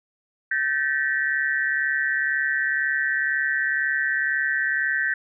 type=tone cluster; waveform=sine; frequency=1546 / 1764 / 1906 Hz; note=G6 / A6 / A#6; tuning=-24 / +4 / +38 cents; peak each=-24 / -25 / -27 dBFS; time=0.51-5.14 s; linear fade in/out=5 ms; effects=none